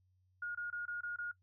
sine tone bursts, 1432 Hz, F6, 43 cents sharp, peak -37 dBFS, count 6, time 0.42-1.315 s, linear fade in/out 5 ms, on 130 ms, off 23 ms, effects noise-tail reverb RT60 0.1 s tail -23 dB re dry + added 92 Hz sine -70 dBFS peak until 1.42 s

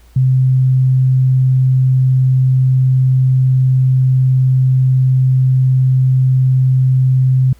sine tone, 129.9 Hz, C3, 12 cents flat, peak -8 dBFS, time 0.16-7.53 s, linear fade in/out 5 ms, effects added 58 Hz sine -42 dBFS peak until 7.59 s + pink hiss -52 dBFS RMS until 7.59 s

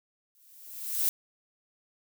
violet noise with exponential growth, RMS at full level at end -24 dBFS, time 0.35-1.09 s, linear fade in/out 0 ms, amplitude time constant 160 ms, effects none

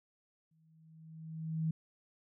sine tone with exponential growth, 160 Hz, D#3, 49 cents sharp, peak -29 dBFS, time 0.51-1.71 s, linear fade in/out 5 ms, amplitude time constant 260 ms, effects none

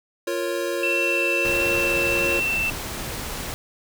square chord, Bb minor, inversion second, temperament equal with one note detuned, 349.2 / 466.2 / 551.2 Hz, F4 / Bb4 / Db5, 0 / 0 / -10 cents, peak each -28 / -31 / -28 dBFS, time 0.27-2.4 s, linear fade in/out 5 ms
sine tone with vibrato, 2683 Hz, E7, 30 cents sharp, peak -21 dBFS, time 0.83-2.7 s, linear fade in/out 2 ms, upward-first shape sine, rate 1.5 Hz, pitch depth 9 cents each way
pink noise, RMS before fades -31 dBFS, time 1.45-3.54 s, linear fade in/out 0 ms
effects none

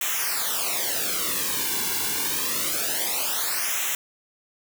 white noise with flanger, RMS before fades -26 dBFS, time 0.01-3.95 s, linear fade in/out 2 ms, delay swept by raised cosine 0.21 to 1.61 ms, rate 0.26 Hz, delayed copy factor -0.9, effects none

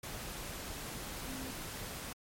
sine tone in noise, 261.6 Hz, C4, in tune, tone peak -44 dBFS, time 1.27-1.51 s, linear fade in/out 5 ms, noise pink, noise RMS -43 dBFS, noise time 0.03-2.13 s, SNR -4 dB, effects MP3 64 kbps

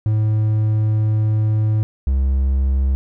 triangle tone pair in turn, 108 / 66.89 Hz, A2 / C2, -32 / +39 cents, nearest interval minor sixth, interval 829 cents, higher first, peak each -12 dBFS, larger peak neither, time 0.06-1.83 / 2.07-2.95 s, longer first, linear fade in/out 0 ms, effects none

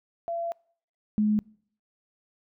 sine tone pair in turn, 678 / 211.7 Hz, E5 / G#3, +49 / +33 cents, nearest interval octave + minor sixth, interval 2016 cents, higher first, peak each -28 / -20 dBFS, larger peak second, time 0.28-0.52 / 1.18-1.39 s, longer first, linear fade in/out 0 ms, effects noise-tail reverb RT60 0.6 s tail -26 dB re dry

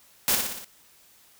white noise with echo, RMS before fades -22 dBFS, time 0.28-0.35 s, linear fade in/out 0 ms, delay 59 ms, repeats 5, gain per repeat -4 dB, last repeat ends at 0.645 s, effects white hiss -57 dBFS RMS until 1.39 s

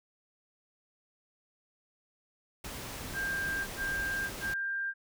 pink noise, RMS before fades -41 dBFS, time 2.64-4.54 s, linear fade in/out 5 ms
sine tone bursts, 1591 Hz, G6, 25 cents sharp, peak -31 dBFS, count 3, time 3.13-4.94 s, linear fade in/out 50 ms, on 540 ms, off 95 ms
effects none

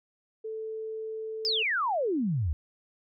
sine tone, 440 Hz, A4, in tune, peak -33 dBFS, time 0.44-1.63 s, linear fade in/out 10 ms
sine exponential sweep, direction down, 5280 to 69.5 Hz, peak -25 dBFS, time 1.45-2.53 s, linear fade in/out 0 ms
effects none

